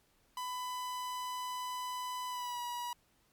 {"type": "tone with pitch glide", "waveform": "45% pulse", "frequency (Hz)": [999, 967.8], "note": ["B5", "B5"], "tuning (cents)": [20, -35], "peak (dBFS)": -37, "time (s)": [0.37, 2.93], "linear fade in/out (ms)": 2, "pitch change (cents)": -55, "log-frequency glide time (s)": [2.28, 2.61], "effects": ["pink hiss -71 dBFS RMS until 3.32 s", "MP3 96 kbps"]}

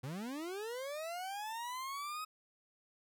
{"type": "linear sweep", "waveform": "40% pulse", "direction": "up", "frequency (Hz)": [119.2, 1272], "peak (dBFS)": -39, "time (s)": [0.03, 2.25], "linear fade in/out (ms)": 10, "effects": []}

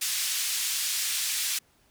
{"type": "band-pass noise", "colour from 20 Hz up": "white", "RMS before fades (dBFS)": -29, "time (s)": [0.01, 1.59], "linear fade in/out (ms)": 10, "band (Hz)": [2400, 9600], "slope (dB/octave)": 12, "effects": ["pink hiss -64 dBFS RMS until 1.9 s"]}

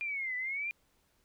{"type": "exponential two-way sweep", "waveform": "sine", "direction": "down then up", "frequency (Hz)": [2425, 1975.5, 2425], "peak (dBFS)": -33, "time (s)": [0.01, 0.71], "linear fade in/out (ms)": 0, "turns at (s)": 0.36, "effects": ["pink hiss -72 dBFS RMS until 1.24 s"]}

